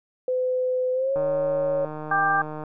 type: tone with pitch glide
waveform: sine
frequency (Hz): 508 to 557.2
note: B4 to C#5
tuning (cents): +49 to +9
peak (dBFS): -21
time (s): 0.28-1.85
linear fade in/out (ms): 2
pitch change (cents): +160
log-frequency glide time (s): 0.93-1.19
type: click train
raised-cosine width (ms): 1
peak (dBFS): -21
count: 227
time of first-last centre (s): 1.16-2.637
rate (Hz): 153
type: harmonic tone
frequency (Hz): 394.9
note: G4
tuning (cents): +13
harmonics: 2 / 3 / 4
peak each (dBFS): -23 / -23 / -23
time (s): 2.11-2.42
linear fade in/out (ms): 5
effects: none